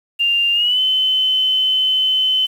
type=tone with pitch glide; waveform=sine; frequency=2794 to 3047 Hz; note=F7 to G7; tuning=0 to -50 cents; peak=-13 dBFS; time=0.19-2.47 s; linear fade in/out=20 ms; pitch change=+150 cents; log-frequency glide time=0.53-0.8 s; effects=7-bit